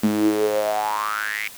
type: tone with high-pass filter sweep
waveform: sawtooth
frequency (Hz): 105.7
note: G#2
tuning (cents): +31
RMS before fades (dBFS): -22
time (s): 0.03-1.48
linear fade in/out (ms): 5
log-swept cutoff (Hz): 220 to 2300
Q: 9.2
effects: white hiss -41 dBFS RMS until 1.57 s